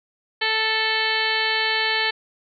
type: harmonic tone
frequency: 440 Hz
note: A4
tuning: in tune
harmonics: 1 / 2 / 3 / 4 / 5 / 6 / 7 / 8 / 9 / 10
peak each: -31 / -28 / -35 / -24 / -27 / -31 / -27 / -35 / -30 / -30 dBFS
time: 0.41-2.11 s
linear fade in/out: 10 ms
effects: none